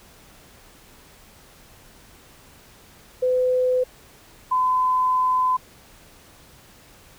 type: tone pair in turn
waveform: sine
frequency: 506 / 1016.7 Hz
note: B4 / B5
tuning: +42 / +50 cents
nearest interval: octave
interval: 1208 cents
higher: second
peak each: -17 dBFS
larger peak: neither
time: 3.22-3.84 / 4.51-5.57 s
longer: second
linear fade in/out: 10 ms
effects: pink hiss -50 dBFS RMS until 7.18 s